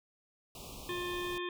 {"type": "band-stop noise", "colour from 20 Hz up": "pink", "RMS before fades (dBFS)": -47, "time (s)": [0.55, 1.38], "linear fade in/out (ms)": 2, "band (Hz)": [1200, 2400], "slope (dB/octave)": 96}
{"type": "harmonic tone", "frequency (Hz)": 354.7, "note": "F4", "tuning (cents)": 27, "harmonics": [1, 3, 5, 7, 9, 10], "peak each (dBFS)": [-37, -42, -44, -45, -47, -47], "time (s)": [0.89, 1.49], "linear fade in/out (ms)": 2}
{"effects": []}